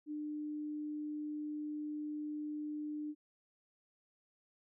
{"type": "tone", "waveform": "sine", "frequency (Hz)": 300, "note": "D4", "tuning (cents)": 37, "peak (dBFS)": -38, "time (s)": [0.06, 3.15], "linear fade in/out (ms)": 50, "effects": []}